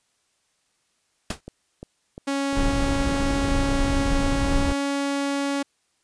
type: noise with exponential decay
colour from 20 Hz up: pink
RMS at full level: -24 dBFS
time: 1.3-1.41 s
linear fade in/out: 5 ms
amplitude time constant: 23 ms
type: click train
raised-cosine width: 2 ms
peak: -23 dBFS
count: 8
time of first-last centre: 1.48-3.928 s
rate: 2.86 Hz
type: tone with pitch glide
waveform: sawtooth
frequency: 277.2 to 280.1 Hz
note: C#4 to C#4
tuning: 0 to +18 cents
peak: -19 dBFS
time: 2.27-5.63 s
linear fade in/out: 10 ms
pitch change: +18 cents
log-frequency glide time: 4.44-4.82 s
type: noise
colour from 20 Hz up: brown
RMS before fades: -24 dBFS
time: 2.55-4.73 s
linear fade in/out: 10 ms
effects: white hiss -69 dBFS RMS until 6.03 s + resampled to 22050 Hz